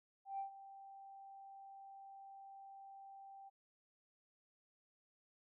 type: tone with ADSR envelope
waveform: sine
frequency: 784 Hz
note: G5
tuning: in tune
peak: -38 dBFS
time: 0.25-3.5 s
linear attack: 140 ms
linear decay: 110 ms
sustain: -15 dB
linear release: 21 ms
effects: tanh soft clip ceiling -34 dBFS